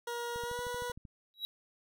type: tone with pitch glide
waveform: 20% pulse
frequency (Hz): 475.2 to 488.3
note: A#4 to B4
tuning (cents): +33 to -20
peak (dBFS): -31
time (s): 0.07-0.92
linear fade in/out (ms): 5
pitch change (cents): +47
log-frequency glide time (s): 0.42-0.6
type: click train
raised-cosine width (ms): 5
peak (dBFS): -36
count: 10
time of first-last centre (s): 0.36-1.052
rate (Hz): 13
type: tone with exponential growth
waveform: triangle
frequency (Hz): 3876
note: B7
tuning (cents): -33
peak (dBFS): -29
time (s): 1.34-1.45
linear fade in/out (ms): 0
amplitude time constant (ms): 23
effects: none